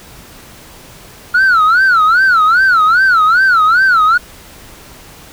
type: tone with vibrato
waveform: sine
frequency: 1396.9 Hz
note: F6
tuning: in tune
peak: -4 dBFS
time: 1.34-4.18 s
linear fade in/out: 10 ms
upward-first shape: sine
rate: 2.5 Hz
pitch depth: 200 cents each way
effects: tanh soft clip ceiling -5 dBFS + pink hiss -37 dBFS RMS until 5.32 s